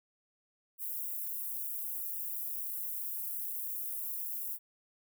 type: high-pass noise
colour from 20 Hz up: white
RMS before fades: -38 dBFS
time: 0.78-4.59 s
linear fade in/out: 50 ms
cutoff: 12000 Hz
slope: 24 dB/octave
effects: none